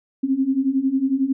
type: beating tone pair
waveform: sine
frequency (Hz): 260.5 / 271.5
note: C4 / C#4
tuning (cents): -7 / -36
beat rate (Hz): 11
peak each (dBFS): -22 / -19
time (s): 0.23-1.33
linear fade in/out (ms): 10
effects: none